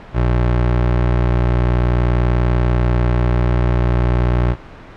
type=tone; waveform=25% pulse; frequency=60.4 Hz; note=B1; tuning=38 cents flat; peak=-9 dBFS; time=0.13-4.56 s; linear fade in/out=50 ms; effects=pink hiss -37 dBFS RMS until 4.96 s + low-pass 2000 Hz 12 dB/octave